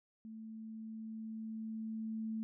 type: tone with level ramp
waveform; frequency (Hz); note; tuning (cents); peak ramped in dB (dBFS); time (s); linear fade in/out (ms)
sine; 221; A3; +8; -46 to -36; 0.25-2.43; 0
effects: none